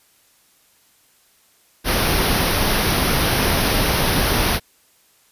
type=band-stop noise; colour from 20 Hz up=pink; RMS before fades=-18 dBFS; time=1.84-4.6 s; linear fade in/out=50 ms; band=6000 to 9300 Hz; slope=96 dB/octave; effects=white hiss -57 dBFS RMS until 5.31 s + resampled to 32000 Hz